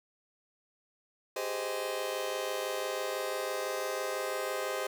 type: chord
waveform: sawtooth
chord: Ab major seventh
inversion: third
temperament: just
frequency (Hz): 389.3 / 415.3 / 519.1 / 623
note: G4 / Ab4 / C5 / Eb5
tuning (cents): -12 / 0 / -14 / +2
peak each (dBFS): -36 / -36 / -32 / -34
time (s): 1.36-4.87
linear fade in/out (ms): 5
effects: none